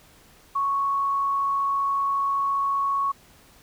sine tone with frequency modulation, 1108.7 Hz, C#6, in tune, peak -21 dBFS, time 0.55-3.12 s, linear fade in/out 10 ms, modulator 54.7 Hz, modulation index 0.2, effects pink hiss -54 dBFS RMS until 3.62 s

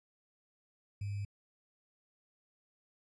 sine tone with sample-and-hold, 101.2 Hz, G#2, 44 cents flat, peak -35 dBFS, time 1.01-1.25 s, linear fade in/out 5 ms, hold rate 2450 Hz, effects resampled to 22050 Hz

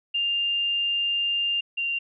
sine tone pair in turn, 2800 / 2776 Hz, F7 / F7, +4 / -11 cents, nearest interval unison, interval 15 cents, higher first, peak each -22 / -24 dBFS, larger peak first, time 0.14-1.61 / 1.77-1.99 s, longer first, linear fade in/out 10 ms, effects none

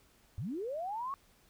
sine linear sweep, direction up, 82.7 to 1128 Hz, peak -35 dBFS, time 0.38-1.14 s, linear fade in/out 0 ms, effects pink hiss -66 dBFS RMS until 1.49 s

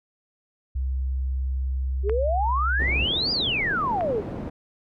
sine tone, 65.41 Hz, C2, in tune, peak -23 dBFS, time 0.75-3.06 s, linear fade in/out 10 ms
sine exponential two-way sweep, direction up then down, 375.2 to 4978 to 375.2 Hz, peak -22 dBFS, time 2.03-4.23 s, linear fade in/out 50 ms, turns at 3.32 s
clicks, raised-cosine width 0.5 ms, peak -18 dBFS, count 2, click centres 2.096 / 4.009 s
white low-pass noise, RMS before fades -33 dBFS, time 2.79-4.5 s, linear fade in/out 10 ms, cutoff 380 Hz, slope 12 dB/octave
effects none

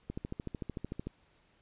click train, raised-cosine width 3 ms, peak -24 dBFS, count 14, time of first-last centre 0.1-1.07 s, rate 13.4 Hz, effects pink hiss -68 dBFS RMS until 1.61 s + resampled to 8000 Hz

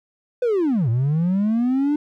triangle linear two-way sweep, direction down then up, 509 to 110 to 300.9 Hz, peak -14 dBFS, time 0.42-1.96 s, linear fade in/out 5 ms, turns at 0.89 s, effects tanh soft clip ceiling -11 dBFS

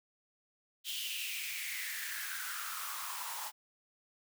white noise with high-pass filter sweep, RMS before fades -40 dBFS, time 0.84-3.52 s, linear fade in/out 50 ms, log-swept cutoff 3200 to 860 Hz, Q 5.9, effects none

